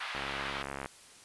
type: band-pass noise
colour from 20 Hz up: pink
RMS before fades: -39 dBFS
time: 0-0.63 s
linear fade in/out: 10 ms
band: 940 to 3800 Hz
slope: 24 dB/octave
type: click train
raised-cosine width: 0.5 ms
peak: -22 dBFS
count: 50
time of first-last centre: 0.15-0.859 s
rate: 69.1 Hz
effects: white hiss -55 dBFS RMS until 1.24 s + resampled to 24000 Hz